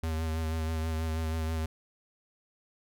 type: tone with vibrato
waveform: square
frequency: 80.2 Hz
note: E2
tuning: 47 cents flat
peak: -30 dBFS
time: 0.03-1.66 s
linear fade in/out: 5 ms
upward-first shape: sine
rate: 6.2 Hz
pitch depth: 27 cents each way
effects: none

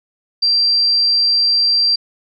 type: tone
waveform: sine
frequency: 4715 Hz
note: D8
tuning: 6 cents sharp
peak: -11 dBFS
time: 0.42-1.96 s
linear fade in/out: 10 ms
effects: none

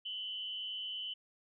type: tone with amplitude modulation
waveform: sine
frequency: 3014 Hz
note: F#7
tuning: 31 cents sharp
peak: -35 dBFS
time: 0.05-1.14 s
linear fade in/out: 10 ms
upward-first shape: sine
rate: 209 Hz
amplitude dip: 65%
effects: none

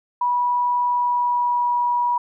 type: tone with pitch glide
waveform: sine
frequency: 976 to 968.1 Hz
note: B5 to B5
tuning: -21 to -35 cents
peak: -17 dBFS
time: 0.21-2.18 s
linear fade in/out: 5 ms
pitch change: -14 cents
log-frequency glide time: 0.79-1.74 s
effects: none

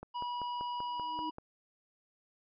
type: click train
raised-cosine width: 1 ms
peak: -30 dBFS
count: 8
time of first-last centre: 0.03-1.384 s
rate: 5.17 Hz
type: harmonic tone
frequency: 972 Hz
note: B5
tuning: 28 cents flat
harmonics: 1 / 3 / 5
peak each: -35 / -47 / -55 dBFS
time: 0.14-1.31 s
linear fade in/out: 20 ms
type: tone with exponential growth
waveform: sine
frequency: 311.1 Hz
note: D#4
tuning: in tune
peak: -37 dBFS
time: 0.79-1.3 s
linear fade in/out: 5 ms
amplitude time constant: 110 ms
effects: none

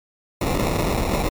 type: noise with sample-and-hold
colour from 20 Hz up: pink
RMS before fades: -21 dBFS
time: 0.41-1.29 s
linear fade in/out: 5 ms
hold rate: 1575 Hz
effects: MP3 96 kbps

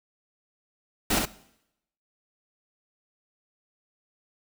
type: noise with echo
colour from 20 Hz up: pink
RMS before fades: -24 dBFS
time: 1.1-1.19 s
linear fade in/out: 5 ms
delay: 65 ms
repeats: 1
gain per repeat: -4 dB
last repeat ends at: 1.255 s
effects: noise-tail reverb RT60 0.8 s tail -19 dB re dry

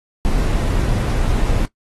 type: noise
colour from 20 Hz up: brown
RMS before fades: -17 dBFS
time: 0.25-1.65 s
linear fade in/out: 0 ms
effects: noise-tail reverb RT60 0.1 s tail -18 dB re dry + AAC 32 kbps

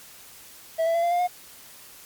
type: tone with pitch steps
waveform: triangle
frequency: 652 / 664.5 / 677.3 / 690.4 / 703.7 / 717.2 Hz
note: E5 / E5 / E5 / F5 / F5 / F5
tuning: -19 / +14 / +47 / -20 / +13 / +46 cents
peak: -18 dBFS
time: 0.78-1.278 s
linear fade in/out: 20 ms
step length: 83 ms
effects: white hiss -47 dBFS RMS until 2.05 s + MP3 96 kbps

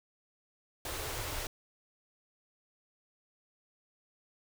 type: band-stop noise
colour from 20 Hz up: pink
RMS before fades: -38 dBFS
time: 0.85-1.47 s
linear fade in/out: 2 ms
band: 130 to 300 Hz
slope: 48 dB/octave
effects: none

